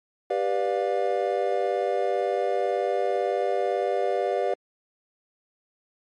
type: chord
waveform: triangle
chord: G dominant seventh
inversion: none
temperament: just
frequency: 392 / 490 / 588 / 705.6 Hz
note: G4 / B4 / D5 / F5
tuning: 0 / -14 / +2 / +18 cents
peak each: -26 dBFS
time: 0.3-4.54 s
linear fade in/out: 5 ms
effects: MP3 48 kbps